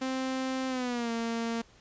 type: tone with pitch glide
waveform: sawtooth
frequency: 261.6 to 230.4 Hz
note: C4 to A#3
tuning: 0 to -20 cents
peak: -26 dBFS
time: 0.01-1.62 s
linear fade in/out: 10 ms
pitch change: -220 cents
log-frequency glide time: 0.68-1.11 s
effects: pink hiss -59 dBFS RMS until 1.8 s + resampled to 16000 Hz